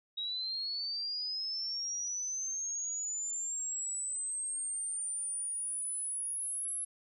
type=linear sweep; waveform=sine; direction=up; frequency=3802 to 11000 Hz; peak=-34 dBFS; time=0.17-6.85 s; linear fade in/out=10 ms; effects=none